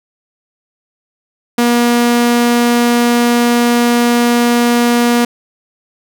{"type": "tone", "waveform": "sawtooth", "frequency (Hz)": 239, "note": "A#3", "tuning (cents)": 43, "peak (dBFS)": -5, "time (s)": [1.58, 5.25], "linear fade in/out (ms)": 5, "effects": []}